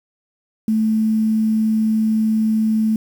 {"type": "tone with quantisation", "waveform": "sine", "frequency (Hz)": 219.1, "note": "A3", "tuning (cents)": -7, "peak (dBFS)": -14, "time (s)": [0.68, 2.96], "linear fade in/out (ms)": 2, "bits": 7, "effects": []}